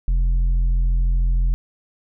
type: tone with tanh clipping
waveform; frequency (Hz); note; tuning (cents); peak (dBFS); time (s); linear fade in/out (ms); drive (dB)
sine; 43.09; F1; -22; -16; 0.08-1.54; 0; 5
effects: none